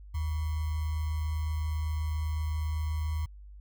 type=tone with sample-and-hold; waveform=sine; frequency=77.78 Hz; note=D#2; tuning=in tune; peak=-28 dBFS; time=0.14-3.26 s; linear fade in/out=10 ms; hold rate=1050 Hz; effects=added 50 Hz sine -45 dBFS peak until 3.6 s